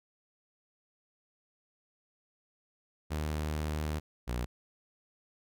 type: tone pair in turn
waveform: sawtooth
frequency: 76.4 / 60.64 Hz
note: D#2 / B1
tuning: -31 / -31 cents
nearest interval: major third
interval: 400 cents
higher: first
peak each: -28 dBFS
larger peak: neither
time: 3.1-4 / 4.27-4.46 s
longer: first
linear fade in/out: 20 ms
effects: none